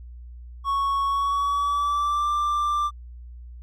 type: tone with pitch glide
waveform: triangle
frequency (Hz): 1108.7 to 1181.4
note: C#6 to D6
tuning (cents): 0 to +10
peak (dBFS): -19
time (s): 0.64-2.91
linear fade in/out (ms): 50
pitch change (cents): +110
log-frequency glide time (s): 1.06-2.29
effects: added 60 Hz sine -38 dBFS peak until 3.62 s